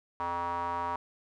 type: tone with band-pass filter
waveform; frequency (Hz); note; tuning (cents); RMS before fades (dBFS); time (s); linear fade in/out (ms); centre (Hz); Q
square; 86.7; F2; -12; -33; 0.2-0.96; 0; 1000; 6
effects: none